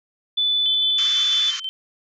sine tone, 3489 Hz, A7, 15 cents flat, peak -17 dBFS, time 0.37-1.51 s, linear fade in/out 10 ms
sine tone with tremolo, 3095 Hz, G7, 23 cents flat, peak -24 dBFS, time 0.66-1.69 s, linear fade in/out 0 ms, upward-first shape square, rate 6.1 Hz, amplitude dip 60%
white band-pass noise, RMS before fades -32 dBFS, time 0.98-1.6 s, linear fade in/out 5 ms, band 1100 to 6700 Hz, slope 96 dB/octave
effects none

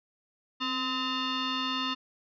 sine tone with frequency modulation, 1276 Hz, D#6, 43 cents sharp, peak -28 dBFS, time 0.6-1.95 s, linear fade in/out 20 ms, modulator 769 Hz, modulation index 3.7, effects none

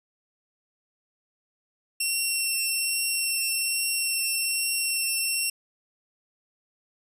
10% pulse tone with vibrato, 2718 Hz, F7, 48 cents flat, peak -16 dBFS, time 2-5.5 s, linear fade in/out 5 ms, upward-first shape triangle, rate 1.2 Hz, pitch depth 12 cents each way, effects resampled to 32000 Hz

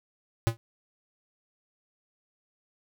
square tone with exponential decay, 114.5 Hz, A#2, 31 cents flat, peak -17 dBFS, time 0.47-0.57 s, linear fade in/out 0 ms, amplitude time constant 21 ms, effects none

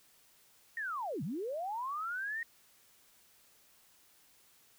sine linear two-way sweep, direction down then up, 1883 to 128.9 to 1883 Hz, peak -35 dBFS, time 0.77-2.43 s, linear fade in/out 2 ms, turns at 1.23 s, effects white hiss -65 dBFS RMS until 4.78 s

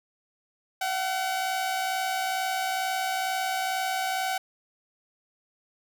sawtooth tone pair together, 693.8 / 756 Hz, F5 / F#5, -12 / +37 cents, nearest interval minor second, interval 149 cents, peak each -32 / -23 dBFS, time 0.81-4.38 s, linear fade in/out 5 ms, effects none

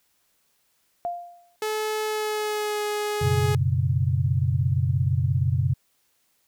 sine tone with exponential decay, 698.5 Hz, F5, in tune, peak -23 dBFS, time 1.05-1.56 s, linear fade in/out 0 ms, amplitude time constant 110 ms
sawtooth tone with pitch glide, 430.7 to 418.4 Hz, A4 to G#4, -37 to +13 cents, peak -21 dBFS, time 1.62-3.55 s, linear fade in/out 2 ms, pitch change -50 cents, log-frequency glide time 2.04-2.84 s
sine chord, F# suspended fourth, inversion none, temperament equal with one note detuned, 92.5 / 121.42 / 138.59 Hz, F#2 / B2 / C#3, 0 / -29 / 0 cents, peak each -24 dBFS, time 3.21-5.74 s, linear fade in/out 10 ms
effects white hiss -68 dBFS RMS until 6.47 s

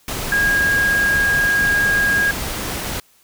sine tone in noise, 1634 Hz, G#6, 29 cents flat, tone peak -14 dBFS, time 0.32-2.31 s, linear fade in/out 2 ms, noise pink, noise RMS -25 dBFS, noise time 0.08-3 s, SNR +8 dB, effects white hiss -55 dBFS RMS until 3.23 s

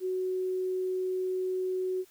sine tone, 371.2 Hz, F#4, 6 cents sharp, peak -28 dBFS, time 0-2.05 s, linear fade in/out 50 ms, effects white hiss -61 dBFS RMS until 2.1 s

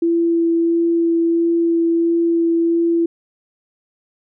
sine tone with vibrato, 335.4 Hz, E4, 30 cents sharp, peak -13 dBFS, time 0.02-3.06 s, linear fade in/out 5 ms, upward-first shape sine, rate 1.5 Hz, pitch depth 9 cents each way, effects none

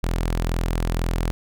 sawtooth tone, 42.05 Hz, E1, 35 cents sharp, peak -17 dBFS, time 0.03-1.31 s, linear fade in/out 0 ms, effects none

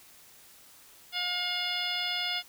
harmonic tone with a mistuned harmonic, 715 Hz, F5, 41 cents sharp, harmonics 1 / 2 / 3 / 4 / 5 / 6 / 7, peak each -40 / -39 / -36 / -35 / -34 / -40 / -38 dBFS, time 1.12-2.43 s, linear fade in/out 50 ms, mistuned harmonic 5, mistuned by -55 cents, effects white hiss -55 dBFS RMS until 2.48 s

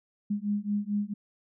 sine beating tone pair, 203.6 / 208.1 Hz, G#3 / G#3, -34 / +4 cents, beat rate 4.5 Hz, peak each -30 dBFS, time 0.3-1.14 s, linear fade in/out 10 ms, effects none

